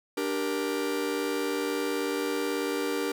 45% pulse chord, G minor, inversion second, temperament just, 294 / 392 / 470.4 Hz, D4 / G4 / Bb4, +2 / 0 / +16 cents, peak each -32 dBFS, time 0.17-3.12 s, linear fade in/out 5 ms, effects none

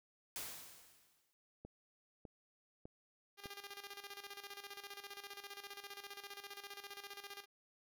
white noise with exponential decay, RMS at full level -43 dBFS, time 0.36-1.33 s, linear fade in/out 0 ms, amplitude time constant 210 ms
click train, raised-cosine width 2 ms, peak -37 dBFS, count 4, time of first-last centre 1.65-3.457 s, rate 1.66 Hz
5% pulse tone with tremolo, 402.2 Hz, G4, 44 cents sharp, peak -36 dBFS, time 3.37-7.46 s, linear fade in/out 50 ms, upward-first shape square, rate 15 Hz, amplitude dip 70%
effects none

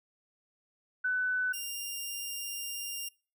sine / 10% pulse tone pair in turn, 1500 / 2797 Hz, F#6 / F7, +23 / +2 cents, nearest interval major seventh, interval 1079 cents, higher second, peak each -27 dBFS, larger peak neither, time 1.04-1.53 / 1.53-3.09 s, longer second, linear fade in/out 10 ms, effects noise-tail reverb RT60 0.4 s tail -26 dB re dry

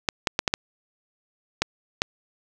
clicks, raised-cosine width 0.2 ms, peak -3 dBFS, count 7, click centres 0.088 / 0.272 / 0.391 / 0.478 / 0.539 / 1.62 / 2.019 s, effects none

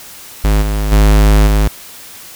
square tone with level steps, 51.91 Hz, G#1, in tune, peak -9 / -14 / -6 / -9 dBFS, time 0.44-1.68 s, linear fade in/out 5 ms, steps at 0.61 / 0.91 / 1.46 s, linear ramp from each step 20 ms, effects white hiss -34 dBFS RMS until 2.35 s

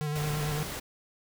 square tone with vibrato, 149.6 Hz, D3, 32 cents sharp, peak -30 dBFS, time 0.01-0.63 s, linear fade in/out 0 ms, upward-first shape square, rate 8.9 Hz, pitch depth 25 cents each way
pink noise, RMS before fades -37 dBFS, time 0.15-0.8 s, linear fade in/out 10 ms
effects none

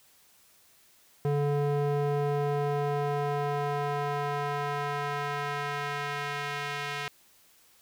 square tone with band-pass filter sweep, 144.3 Hz, D3, 30 cents flat, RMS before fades -30 dBFS, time 1.25-7.08 s, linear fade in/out 0 ms, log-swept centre 360 to 2300 Hz, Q 1, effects white hiss -61 dBFS RMS until 7.81 s

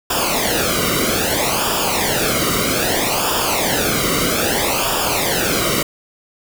pink noise with flanger, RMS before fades -18 dBFS, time 0.1-5.83 s, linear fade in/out 5 ms, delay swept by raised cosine 0.48 to 1.19 ms, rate 0.62 Hz, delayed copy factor -0.8, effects none

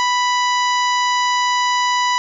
harmonic tone, 987.8 Hz, B5, in tune, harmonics 1 / 2 / 3 / 4 / 5 / 6 / 7, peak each -16 / -22 / -26 / -28 / -30 / -32 / -33 dBFS, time 0-2.18 s, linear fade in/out 0 ms, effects none

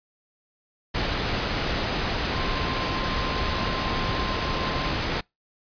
sine tone in noise, 1046.5 Hz, C6, in tune, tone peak -33 dBFS, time 2.34-4.91 s, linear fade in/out 10 ms, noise pink, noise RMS -26 dBFS, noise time 0.94-5.21 s, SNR -10 dB, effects noise-tail reverb RT60 0.2 s tail -26 dB re dry + resampled to 11025 Hz

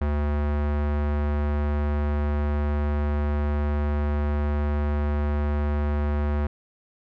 square tone with low-pass filter, 73.42 Hz, D2, in tune, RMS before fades -24 dBFS, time 0.01-6.47 s, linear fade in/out 5 ms, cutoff 1600 Hz, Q 0.9, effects none

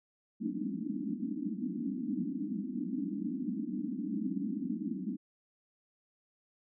white band-pass noise, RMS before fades -36 dBFS, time 0.4-5.17 s, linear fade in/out 20 ms, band 180 to 310 Hz, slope 96 dB/octave, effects none

